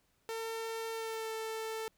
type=tone with pitch glide; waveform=sawtooth; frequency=451.3 to 443.5 Hz; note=A4 to A4; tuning=+44 to +14 cents; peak=-33 dBFS; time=0.29-1.88 s; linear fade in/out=0 ms; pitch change=-30 cents; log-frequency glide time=0.88-1.32 s; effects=pink hiss -74 dBFS RMS until 1.97 s